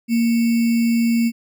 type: tone with sample-and-hold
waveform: sine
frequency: 231.9 Hz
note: A#3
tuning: 9 cents flat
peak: -14 dBFS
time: 0.08-1.32 s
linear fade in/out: 50 ms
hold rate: 2450 Hz
effects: none